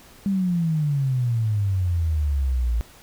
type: exponential sweep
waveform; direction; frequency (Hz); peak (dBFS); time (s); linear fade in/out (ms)
sine; down; 200.7 to 55.8; -19; 0.26-2.81; 0
effects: pink hiss -49 dBFS RMS until 3.02 s